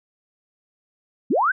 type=linear sweep; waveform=sine; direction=up; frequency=170.6 to 1617 Hz; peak=-16 dBFS; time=1.3-1.52 s; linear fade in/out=10 ms; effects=none